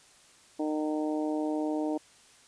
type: harmonic tone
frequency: 153.2 Hz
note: D#3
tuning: 27 cents flat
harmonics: 2 / 3 / 4 / 5 / 6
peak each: -29 / -37 / -36 / -40 / -43 dBFS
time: 0.59-1.98 s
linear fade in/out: 10 ms
effects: white hiss -58 dBFS RMS until 2.47 s + resampled to 22050 Hz